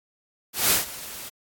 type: noise with ADSR envelope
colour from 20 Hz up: white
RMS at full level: -18 dBFS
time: 0.53-1.3 s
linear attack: 180 ms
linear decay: 140 ms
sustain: -19 dB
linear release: 19 ms
effects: AAC 64 kbps